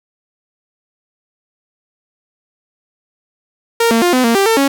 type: tone with pitch steps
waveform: sawtooth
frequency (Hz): 463.3 / 228.6 / 352.5 / 254.2 / 231.4 / 393.4 / 450.5 / 276.5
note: A#4 / A#3 / F4 / C4 / A#3 / G4 / A4 / C#4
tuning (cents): -11 / -34 / +16 / -50 / -13 / +6 / +41 / -4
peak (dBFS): -6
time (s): 3.8-4.68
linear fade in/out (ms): 5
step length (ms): 110
effects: none